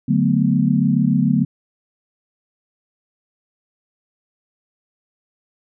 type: chord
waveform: sine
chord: B minor seventh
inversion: first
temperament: equal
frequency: 146.83 / 185 / 220 / 246.9 Hz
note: D3 / F#3 / A3 / B3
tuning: 0 / 0 / 0 / 0 cents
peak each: -19 dBFS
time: 0.08-1.45 s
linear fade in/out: 10 ms
effects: none